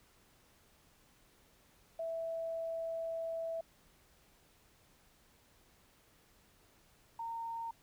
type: tone pair in turn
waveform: sine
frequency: 658 / 918.2 Hz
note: E5 / A#5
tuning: -3 / -26 cents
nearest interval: tritone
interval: 577 cents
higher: second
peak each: -36 / -38 dBFS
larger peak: first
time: 1.99-3.61 / 7.19-7.71 s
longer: first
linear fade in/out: 5 ms
effects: pink hiss -67 dBFS RMS until 7.82 s